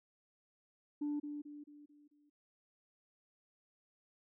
sine tone with echo, 293.6 Hz, D4, in tune, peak -33 dBFS, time 1.01-1.2 s, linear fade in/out 10 ms, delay 220 ms, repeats 5, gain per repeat -7 dB, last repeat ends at 2.3 s, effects tanh soft clip ceiling -32 dBFS

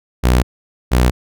sawtooth tone pair in turn, 61.74 / 61.74 Hz, B1 / B1, 0 / 0 cents, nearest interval unison, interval 0 cents, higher neither, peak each -6 / -6 dBFS, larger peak neither, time 0.23-0.43 / 0.91-1.11 s, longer neither, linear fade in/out 20 ms, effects none

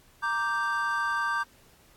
triangle chord, G minor, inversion first, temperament equal, 932.3 / 1174.7 / 1568 Hz, Bb5 / D6 / G6, 0 / 0 / 0 cents, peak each -31 / -28 / -27 dBFS, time 0.22-1.44 s, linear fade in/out 20 ms, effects pink hiss -59 dBFS RMS until 1.96 s + AAC 64 kbps

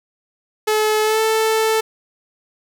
sawtooth tone with pitch glide, 430 to 441.1 Hz, A4 to A4, -40 to +4 cents, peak -11 dBFS, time 0.67-1.81 s, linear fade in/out 10 ms, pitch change +44 cents, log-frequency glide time 1.03-1.2 s, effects none

